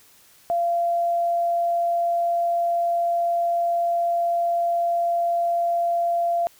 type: tone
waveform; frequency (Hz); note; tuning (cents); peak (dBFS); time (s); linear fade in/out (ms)
sine; 687; F5; -29; -19; 0.5-6.47; 0
effects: white hiss -54 dBFS RMS until 6.59 s